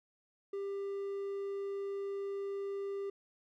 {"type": "tone", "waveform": "triangle", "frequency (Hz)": 396.8, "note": "G4", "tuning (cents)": 21, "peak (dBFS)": -34, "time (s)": [0.53, 3.1], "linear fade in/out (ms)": 5, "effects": []}